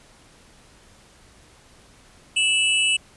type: tone pair together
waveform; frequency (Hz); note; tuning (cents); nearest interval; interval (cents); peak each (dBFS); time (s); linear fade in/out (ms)
square; 2637 / 2940; E7 / F#7; 0 / -12; major second; 188; -21; 2.36-2.97; 10
effects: pink hiss -52 dBFS RMS until 3.16 s + resampled to 24000 Hz